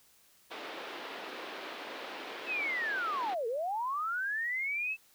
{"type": "band-pass noise", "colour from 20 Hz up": "pink", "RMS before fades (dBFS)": -43, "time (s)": [0.5, 3.35], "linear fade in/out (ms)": 20, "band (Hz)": [320, 3900], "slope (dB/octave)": 24}
{"type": "linear two-way sweep", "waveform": "sine", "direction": "down then up", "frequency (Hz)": [2648, 436.3, 2648], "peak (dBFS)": -31, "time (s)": [2.46, 4.97], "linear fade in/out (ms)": 50, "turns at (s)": 3.47}
{"effects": ["white hiss -64 dBFS RMS until 5.14 s"]}